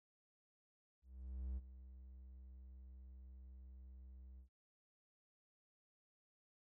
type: tone with ADSR envelope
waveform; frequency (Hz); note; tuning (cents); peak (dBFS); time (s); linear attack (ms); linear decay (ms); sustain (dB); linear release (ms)
triangle; 63.9; C2; -40; -38; 1.02-4.49; 550; 33; -14; 100
effects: none